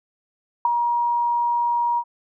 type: tone with ADSR envelope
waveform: sine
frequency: 951 Hz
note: A#5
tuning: 34 cents sharp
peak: -12 dBFS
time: 0.65-2.04 s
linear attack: 3 ms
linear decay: 12 ms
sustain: -6 dB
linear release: 62 ms
effects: none